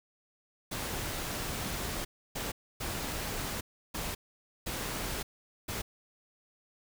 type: noise bursts at uneven times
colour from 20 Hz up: pink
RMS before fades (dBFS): -36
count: 6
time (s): 0.71-2.05 / 2.35-2.52 / 2.8-3.61 / 3.94-4.15 / 4.66-5.23 / 5.68-5.82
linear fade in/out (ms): 10
effects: none